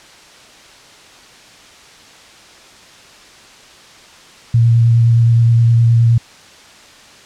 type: tone with vibrato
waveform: sine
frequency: 116.4 Hz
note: A#2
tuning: 2 cents flat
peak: -7 dBFS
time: 4.54-6.18 s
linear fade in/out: 5 ms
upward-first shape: sine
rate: 9.6 Hz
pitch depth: 15 cents each way
effects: white hiss -41 dBFS RMS until 7.25 s + low-pass 6000 Hz 12 dB/octave